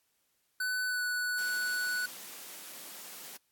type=tone with pitch glide; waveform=square; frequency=1500 to 1480.2 Hz; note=F#6 to F#6; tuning=+23 to 0 cents; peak=-31 dBFS; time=0.6-2.06 s; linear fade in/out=5 ms; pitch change=-23 cents; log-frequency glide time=0.87-1.03 s
type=high-pass noise; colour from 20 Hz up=white; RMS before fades=-46 dBFS; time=1.38-3.37 s; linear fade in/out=5 ms; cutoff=160 Hz; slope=48 dB/octave
effects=white hiss -75 dBFS RMS until 3.51 s + AAC 64 kbps